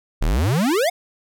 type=exponential sweep; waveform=square; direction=up; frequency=31.34 to 750 Hz; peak=-17 dBFS; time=0.21-0.9 s; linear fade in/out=10 ms; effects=none